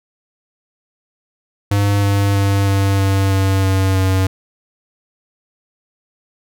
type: tone with pitch steps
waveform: square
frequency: 101 / 100.07 / 99.15 / 98.24 / 97.33 / 96.44 / 95.55 / 94.67 Hz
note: G#2 / G2 / G2 / G2 / G2 / G2 / G2 / F#2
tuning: -48 / +36 / +20 / +4 / -12 / -28 / -44 / +40 cents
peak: -13 dBFS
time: 1.71-4.27 s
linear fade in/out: 5 ms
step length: 320 ms
effects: none